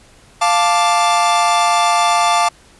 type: chord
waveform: 45% pulse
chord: D minor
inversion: first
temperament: equal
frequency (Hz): 698.5 / 880 / 1174.7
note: F5 / A5 / D6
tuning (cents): 0 / 0 / 0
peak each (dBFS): -16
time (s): 0.41-2.49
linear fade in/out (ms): 10
effects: pink hiss -47 dBFS RMS until 2.79 s + resampled to 24000 Hz